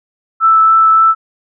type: tone with vibrato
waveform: sine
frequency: 1318.5 Hz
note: E6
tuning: in tune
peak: -5 dBFS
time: 0.4-1.15 s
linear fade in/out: 50 ms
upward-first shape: triangle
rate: 3.5 Hz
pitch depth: 9 cents each way
effects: none